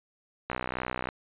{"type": "click train", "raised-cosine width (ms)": 0.5, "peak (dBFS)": -16, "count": 38, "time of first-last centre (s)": [0.5, 1.088], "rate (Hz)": 62.9, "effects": ["resampled to 8000 Hz"]}